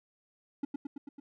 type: tone with echo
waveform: triangle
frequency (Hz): 282.7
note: C#4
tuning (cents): +34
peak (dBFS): -27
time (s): 0.63-0.65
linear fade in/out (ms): 5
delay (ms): 110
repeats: 5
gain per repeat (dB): -3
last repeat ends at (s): 1.2
effects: none